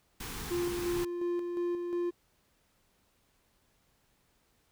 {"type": "band-stop noise", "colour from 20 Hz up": "pink", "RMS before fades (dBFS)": -40, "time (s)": [0.2, 1.05], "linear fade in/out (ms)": 5, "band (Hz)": [490, 720], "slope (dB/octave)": 96}
{"type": "tone with tremolo", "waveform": "triangle", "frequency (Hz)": 349.2, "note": "F4", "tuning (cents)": 0, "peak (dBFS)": -27, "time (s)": [0.5, 2.11], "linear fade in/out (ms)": 20, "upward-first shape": "square", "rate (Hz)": 2.8, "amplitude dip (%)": 40}
{"effects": ["pink hiss -71 dBFS RMS until 4.71 s"]}